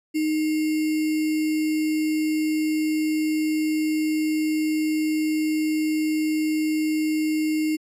sine tone with sample-and-hold, 310 Hz, D#4, 6 cents flat, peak -20 dBFS, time 0.14-7.77 s, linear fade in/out 20 ms, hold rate 2450 Hz, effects resampled to 32000 Hz

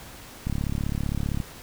click train, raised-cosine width 5 ms, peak -15 dBFS, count 34, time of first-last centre 0.47-1.402 s, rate 35.4 Hz, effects pink hiss -44 dBFS RMS until 1.62 s

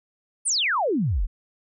sine exponential sweep, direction down, 9956 to 32.7 Hz, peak -20 dBFS, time 0.45-1.27 s, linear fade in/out 20 ms, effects none

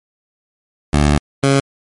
15% pulse tone pair in turn, 73.42 / 137.72 Hz, D2 / C#3, 0 / -11 cents, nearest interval major seventh, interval 1089 cents, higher second, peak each -4 dBFS, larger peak neither, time 0.93-1.18 / 1.43-1.6 s, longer first, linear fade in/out 5 ms, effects MP3 48 kbps

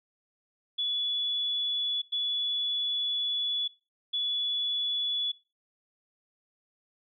sine tone bursts at uneven times, 3421 Hz, A7, 49 cents flat, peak -27 dBFS, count 3, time 0.78-2.02 / 2.12-3.68 / 4.13-5.32 s, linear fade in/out 10 ms, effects noise-tail reverb RT60 0.3 s tail -20 dB re dry

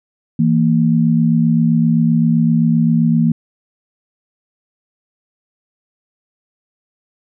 sine tone pair together, 163.5 / 231.2 Hz, E3 / A#3, -14 / -14 cents, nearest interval tritone, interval 600 cents, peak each -13 dBFS, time 0.39-3.32 s, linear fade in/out 5 ms, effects none

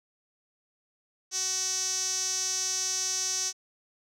sawtooth tone with band-pass filter, 375 Hz, F#4, 23 cents sharp, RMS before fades -30 dBFS, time 1.31-3.53 s, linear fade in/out 50 ms, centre 6000 Hz, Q 7.3, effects none

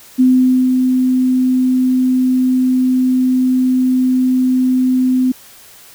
sine tone with ADSR envelope, 255.6 Hz, C4, 40 cents flat, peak -6 dBFS, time 0.18-5.32 s, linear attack 23 ms, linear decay 490 ms, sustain -4 dB, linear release 7 ms, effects white hiss -41 dBFS RMS until 5.94 s

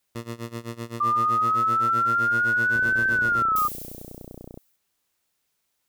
15% pulse tone with tremolo, 116.54 Hz, A#2, in tune, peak -23 dBFS, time 0.15-3.43 s, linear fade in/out 5 ms, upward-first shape sine, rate 7.8 Hz, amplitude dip 90%
sine linear two-way sweep, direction up then down, 1183 to 1549 to 1210 Hz, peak -19 dBFS, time 1-3.68 s, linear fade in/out 10 ms, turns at 3.08 s
click train, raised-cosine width 2 ms, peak -26 dBFS, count 56, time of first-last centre 2.76-4.575 s, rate 30.3 Hz
violet noise with exponential decay, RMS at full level -30 dBFS, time 3.56-4.76 s, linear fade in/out 1 ms, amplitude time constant 260 ms
effects white hiss -75 dBFS RMS until 5.88 s

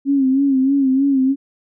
sine tone with vibrato, 270.5 Hz, C#4, 42 cents flat, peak -12 dBFS, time 0.05-1.36 s, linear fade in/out 50 ms, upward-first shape sine, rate 3.2 Hz, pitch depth 66 cents each way, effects none

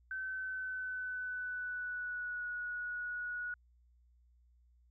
sine tone with pitch glide, 1533 to 1460.4 Hz, G6 to F#6, -39 to -23 cents, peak -37 dBFS, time 0.11-3.54 s, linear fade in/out 2 ms, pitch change -84 cents, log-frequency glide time 0.21-2.52 s, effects added 60 Hz sine -64 dBFS peak until 4.9 s

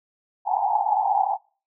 pink band-pass noise, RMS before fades -22 dBFS, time 0.45-1.38 s, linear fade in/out 50 ms, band 750 to 890 Hz, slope 96 dB/octave, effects noise-tail reverb RT60 0.4 s tail -26 dB re dry

